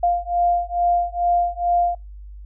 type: beating tone pair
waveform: sine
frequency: 698.5 / 700.8 Hz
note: F5 / F5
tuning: 0 / +6 cents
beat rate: 2.3 Hz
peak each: -20 dBFS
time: 0.03-1.95 s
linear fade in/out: 5 ms
effects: noise-tail reverb RT60 0.2 s tail -26 dB re dry + added 50 Hz sine -35 dBFS peak until 2.45 s